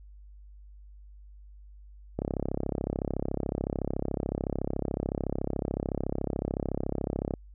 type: click train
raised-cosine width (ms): 2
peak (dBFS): -16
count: 175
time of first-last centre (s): 2.19-7.338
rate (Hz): 33.8
effects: added 50 Hz sine -47 dBFS peak until 7.54 s